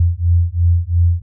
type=beating tone pair; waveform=sine; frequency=84.7 / 87.6 Hz; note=E2 / F2; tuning=+48 / +6 cents; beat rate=2.9 Hz; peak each=-14 dBFS; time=0-1.22 s; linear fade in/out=5 ms; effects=none

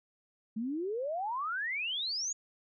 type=exponential sweep; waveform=sine; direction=up; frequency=210.5 to 6890 Hz; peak=-32 dBFS; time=0.56-2.33 s; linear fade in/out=10 ms; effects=none

